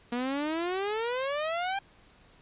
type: exponential sweep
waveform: sawtooth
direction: up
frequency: 236.6 to 803 Hz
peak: -25 dBFS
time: 0.12-1.79 s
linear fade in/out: 5 ms
effects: pink hiss -59 dBFS RMS until 2.41 s + resampled to 8000 Hz